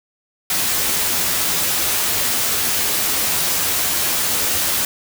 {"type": "noise with comb filter", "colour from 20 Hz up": "white", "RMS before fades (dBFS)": -19, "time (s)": [0.5, 4.85], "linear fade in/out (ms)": 2, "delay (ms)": 12, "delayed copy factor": 0.5, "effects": []}